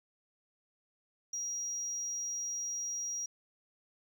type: tone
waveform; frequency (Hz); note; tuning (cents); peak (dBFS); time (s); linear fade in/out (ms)
sine; 5720; F8; +41; -33; 1.33-3.26; 5
effects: tanh soft clip ceiling -32 dBFS + 11-bit